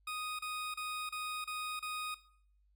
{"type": "tone bursts", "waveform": "20% pulse", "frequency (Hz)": 1244.5, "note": "D#6", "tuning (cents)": 0, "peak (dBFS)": -33, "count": 6, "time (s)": [0.07, 2.145], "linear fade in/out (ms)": 5, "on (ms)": 320, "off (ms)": 31, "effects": ["noise-tail reverb RT60 0.6 s tail -17 dB re dry", "added 50 Hz sine -67 dBFS peak until 2.75 s"]}